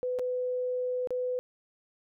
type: tone with dropouts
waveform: sine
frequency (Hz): 501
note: B4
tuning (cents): +25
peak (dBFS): -28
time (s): 0.03-1.39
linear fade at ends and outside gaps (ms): 0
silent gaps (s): 0.188-0.194 / 1.073-1.106
effects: none